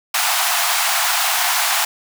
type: high-pass noise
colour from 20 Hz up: pink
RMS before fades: -18 dBFS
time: 0.14-1.85 s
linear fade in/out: 5 ms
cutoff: 680 Hz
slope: 96 dB/octave
effects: none